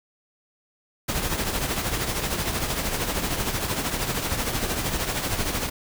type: noise with tremolo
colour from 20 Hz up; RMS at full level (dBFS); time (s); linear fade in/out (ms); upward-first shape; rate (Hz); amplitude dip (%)
pink; -24; 1.08-5.7; 10; triangle; 13; 60
effects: none